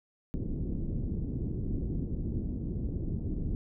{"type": "low-pass noise", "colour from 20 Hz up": "pink", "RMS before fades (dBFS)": -33, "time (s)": [0.34, 3.55], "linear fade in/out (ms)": 0, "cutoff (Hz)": 320, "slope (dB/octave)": 24, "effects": []}